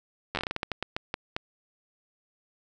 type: slowing click train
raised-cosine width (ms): 0.3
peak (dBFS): -13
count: 15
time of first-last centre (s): 0.35-1.365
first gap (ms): 10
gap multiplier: 1.27
effects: none